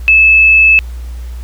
sine tone, 2610 Hz, E7, 18 cents flat, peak -3 dBFS, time 0.08-0.79 s, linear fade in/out 0 ms, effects added 60 Hz sine -21 dBFS peak until 1.43 s + pink hiss -42 dBFS RMS until 1.43 s

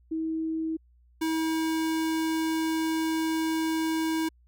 sine / square tone pair in turn, 321 / 321 Hz, E4 / E4, -46 / -46 cents, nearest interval unison, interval 0 cents, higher neither, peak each -27 / -26 dBFS, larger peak second, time 0.11-0.77 / 1.21-4.29 s, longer second, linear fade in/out 10 ms, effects added 60 Hz sine -57 dBFS peak until 4.47 s

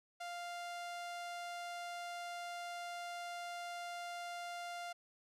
sawtooth tone with low-pass filter, 698 Hz, F5, 1 cent flat, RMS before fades -45 dBFS, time 0.2-4.93 s, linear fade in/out 10 ms, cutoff 11000 Hz, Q 0.5, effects none

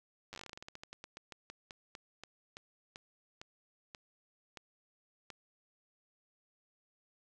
slowing click train, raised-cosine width 0.2 ms, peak -29 dBFS, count 30, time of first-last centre 0.33-5.303 s, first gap 9 ms, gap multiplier 1.17, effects none

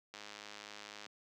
click train, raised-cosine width 0.2 ms, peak -30 dBFS, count 97, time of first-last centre 0.14-1.063 s, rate 104 Hz, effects high-pass 200 Hz 12 dB/octave

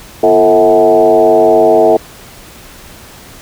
sine tone with frequency modulation, 544 Hz, C#5, 33 cents flat, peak -4 dBFS, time 0.23-1.97 s, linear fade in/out 5 ms, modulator 100 Hz, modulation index 2.1, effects pink hiss -35 dBFS RMS until 3.41 s

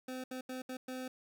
25% pulse tone bursts at uneven times, 256.9 Hz, C4, 32 cents flat, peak -36 dBFS, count 5, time 0.08-0.24 / 0.31-0.41 / 0.49-0.62 / 0.69-0.77 / 0.88-1.08 s, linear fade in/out 5 ms, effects none

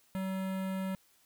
square tone with notch filter, 190 Hz, F#3, 46 cents sharp, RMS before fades -35 dBFS, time 0.15-0.95 s, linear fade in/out 0 ms, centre 5500 Hz, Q 0.67, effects white hiss -67 dBFS RMS until 1.25 s

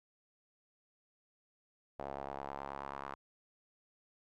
sawtooth tone with band-pass filter sweep, 69.3 Hz, C#2, in tune, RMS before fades -44 dBFS, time 1.99-3.15 s, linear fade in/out 5 ms, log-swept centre 690 to 1100 Hz, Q 2.5, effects none

